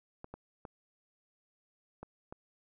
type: clicks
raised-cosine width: 1 ms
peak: -30 dBFS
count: 5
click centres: 0.244 / 0.34 / 0.652 / 2.03 / 2.325 s
effects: none